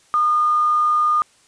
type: tone with quantisation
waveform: sine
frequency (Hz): 1219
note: D#6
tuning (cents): -36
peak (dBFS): -14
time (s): 0.14-1.22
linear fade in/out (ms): 0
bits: 7
effects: white hiss -55 dBFS RMS until 1.47 s + resampled to 22050 Hz